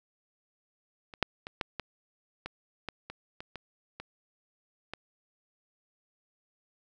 clicks, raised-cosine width 0.3 ms, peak -29 / -8 / -23 / -14 / -18 / -21 / -19 / -24 / -25 / -24 / -24 / -21 dBFS, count 12, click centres 1.138 / 1.227 / 1.469 / 1.612 / 1.797 / 2.46 / 2.887 / 3.1 / 3.405 / 3.557 / 4 / 4.936 s, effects none

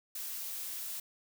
blue noise, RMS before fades -40 dBFS, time 0.15-1 s, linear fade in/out 5 ms, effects none

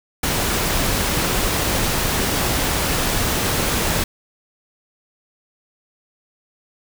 pink noise, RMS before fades -20 dBFS, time 0.23-4.04 s, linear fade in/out 5 ms, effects none

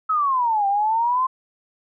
sine exponential two-way sweep, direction down then up, 1305 to 784 to 1054 Hz, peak -17 dBFS, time 0.09-1.27 s, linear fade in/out 10 ms, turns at 0.67 s, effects none

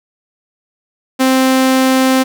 sawtooth tone, 261.6 Hz, C4, in tune, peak -5 dBFS, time 1.19-2.24 s, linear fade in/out 20 ms, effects none

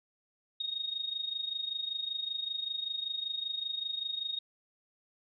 sine tone with amplitude modulation, 3729 Hz, A#7, in tune, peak -30 dBFS, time 0.6-4.39 s, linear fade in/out 5 ms, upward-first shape sine, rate 25.2 Hz, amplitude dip 75%, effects none

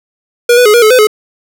square tone with pitch steps, 479.8 / 493 / 421.2 / 477.1 / 431.3 / 506 / 426.2 Hz, A#4 / B4 / G#4 / A#4 / A4 / B4 / G#4, +50 / -3 / +24 / +40 / -35 / +42 / +45 cents, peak -4 dBFS, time 0.49-1.071 s, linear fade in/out 5 ms, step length 83 ms, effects none

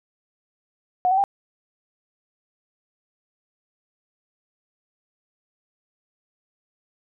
sine tone with pitch steps, 729 / 761.7 / 795.9 Hz, F#5 / G5 / G5, -26 / -50 / +26 cents, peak -16 dBFS, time 1.05-1.239 s, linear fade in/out 0 ms, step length 63 ms, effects none

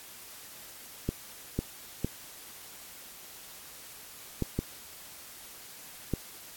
clicks, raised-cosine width 3 ms, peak -15 dBFS, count 6, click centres 1.09 / 1.59 / 2.046 / 4.423 / 4.59 / 6.137 s, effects white hiss -48 dBFS RMS until 6.56 s + AAC 64 kbps

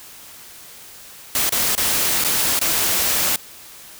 white noise with dropouts, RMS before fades -19 dBFS, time 1.35-3.36 s, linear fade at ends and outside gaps 2 ms, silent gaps 1.494-1.522 / 1.752-1.777 / 2.24-2.246 / 2.592-2.613 s, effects white hiss -41 dBFS RMS until 3.99 s

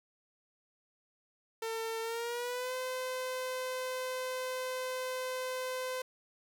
sawtooth tone with pitch glide, 451 to 512.1 Hz, A4 to C5, +43 to -37 cents, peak -31 dBFS, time 1.62-6.02 s, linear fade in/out 5 ms, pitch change +220 cents, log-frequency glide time 2.01-2.74 s, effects none

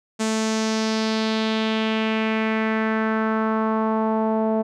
sawtooth tone with low-pass filter sweep, 220 Hz, A3, in tune, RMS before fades -22 dBFS, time 0.19-4.63 s, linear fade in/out 20 ms, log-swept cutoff 7700 to 700 Hz, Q 2.4, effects none

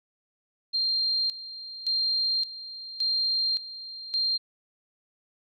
sine tone with tremolo, 4186 Hz, C8, in tune, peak -23 dBFS, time 0.73-4.38 s, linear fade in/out 20 ms, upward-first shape square, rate 0.88 Hz, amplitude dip 80%, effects none

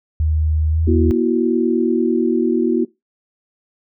sine tone with pitch glide, 77.78 to 80.85 Hz, D#2 to E2, 0 to -33 cents, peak -14 dBFS, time 0.2-1.11 s, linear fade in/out 0 ms, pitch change +67 cents, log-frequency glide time 0.7-0.8 s
sine chord, B suspended fourth, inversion none, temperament equal with one note detuned, 240.6 / 329.6 / 370 Hz, B3 / E4 / F#4, -45 / 0 / 0 cents, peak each -18 dBFS, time 0.87-2.85 s, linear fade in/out 10 ms
effects noise-tail reverb RT60 0.2 s tail -21 dB re dry

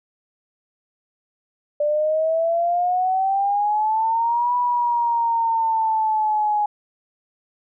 sine exponential two-way sweep, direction up then down, 587.3 to 981 to 832 Hz, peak -17 dBFS, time 1.8-6.66 s, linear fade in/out 5 ms, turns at 4.55 s, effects none

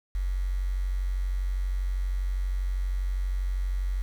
sine tone with quantisation, 46.25 Hz, F#1, in tune, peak -25 dBFS, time 0.15-4.02 s, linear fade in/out 0 ms, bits 8, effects none

